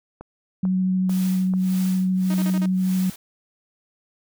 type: click train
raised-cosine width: 1 ms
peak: -23 dBFS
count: 4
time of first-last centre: 0.21-1.537 s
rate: 2.26 Hz
type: tone with vibrato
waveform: sine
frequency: 186.1 Hz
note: F#3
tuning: 10 cents sharp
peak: -18 dBFS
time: 0.63-3.1 s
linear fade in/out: 5 ms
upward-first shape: sine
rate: 13 Hz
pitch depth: 9 cents each way
type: noise with tremolo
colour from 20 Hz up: white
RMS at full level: -37 dBFS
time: 1.09-3.16 s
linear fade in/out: 5 ms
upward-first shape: sine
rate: 1.7 Hz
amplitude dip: 95%
type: tone bursts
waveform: sawtooth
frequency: 311.7 Hz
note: D#4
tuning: 3 cents sharp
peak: -26 dBFS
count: 5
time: 2.3-2.659 s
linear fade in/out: 2 ms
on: 43 ms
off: 36 ms
effects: none